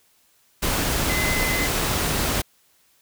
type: tone in noise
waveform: sine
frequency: 2042 Hz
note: C7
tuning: 43 cents flat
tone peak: -25 dBFS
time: 1.09-1.67 s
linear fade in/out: 10 ms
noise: pink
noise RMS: -23 dBFS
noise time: 0.62-2.42 s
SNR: -5 dB
effects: white hiss -61 dBFS RMS until 3.01 s